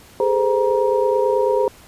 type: tone cluster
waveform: sine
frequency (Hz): 408.6 / 437.7 / 514 / 945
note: G#4 / A4 / C5 / A#5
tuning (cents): -28 / -9 / -31 / +23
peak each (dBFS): -19 / -24 / -18 / -23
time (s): 0.2-1.68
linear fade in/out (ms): 2
effects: pink hiss -46 dBFS RMS until 1.87 s + resampled to 32000 Hz